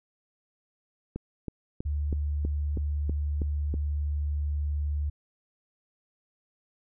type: click train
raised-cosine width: 3 ms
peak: -20 dBFS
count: 9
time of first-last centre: 1.16-3.741 s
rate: 3.1 Hz
type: tone with vibrato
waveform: sine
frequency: 73.42 Hz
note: D2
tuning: in tune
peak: -26 dBFS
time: 1.85-5.1 s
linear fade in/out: 10 ms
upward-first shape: sine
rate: 19 Hz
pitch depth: 11 cents each way
effects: none